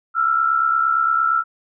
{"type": "tone pair together", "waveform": "sine", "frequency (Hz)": [1328.2, 1396.9], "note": ["E6", "F6"], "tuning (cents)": [13, 0], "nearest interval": "minor second", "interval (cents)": 87, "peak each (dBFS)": [-16, -21], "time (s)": [0.14, 1.44], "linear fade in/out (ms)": 50, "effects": []}